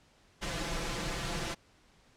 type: noise with comb filter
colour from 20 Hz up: pink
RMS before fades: -35 dBFS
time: 0.41-1.55 s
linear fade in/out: 20 ms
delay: 5.9 ms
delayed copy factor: +0.75
effects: pink hiss -64 dBFS RMS until 2.16 s + low-pass 7000 Hz 12 dB/octave